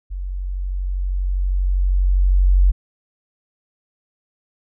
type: tone with level ramp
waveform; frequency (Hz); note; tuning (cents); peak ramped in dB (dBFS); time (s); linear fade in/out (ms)
sine; 46.25; F#1; 0; -24 to -9; 0.1-2.72; 20
effects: none